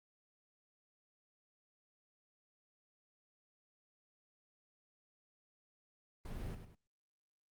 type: noise with echo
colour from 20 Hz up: brown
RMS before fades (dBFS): -43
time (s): 6.25-6.55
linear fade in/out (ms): 5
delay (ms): 100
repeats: 2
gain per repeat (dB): -8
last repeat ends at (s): 6.75
effects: Opus 32 kbps